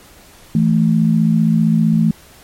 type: tone pair together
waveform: sine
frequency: 164.81 / 220.2 Hz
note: E3 / A3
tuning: 0 / +2 cents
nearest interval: perfect fourth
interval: 502 cents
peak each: -13 dBFS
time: 0.55-2.11 s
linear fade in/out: 2 ms
effects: pink hiss -44 dBFS RMS until 2.43 s + MP3 64 kbps